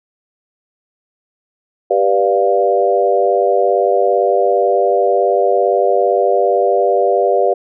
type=chord; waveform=sine; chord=G dominant seventh; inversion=none; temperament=equal with one note detuned; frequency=392 / 489.9 / 587.3 / 698.5 Hz; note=G4 / B4 / D5 / F5; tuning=0 / -14 / 0 / 0 cents; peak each=-16 dBFS; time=1.9-7.54 s; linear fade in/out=10 ms; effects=none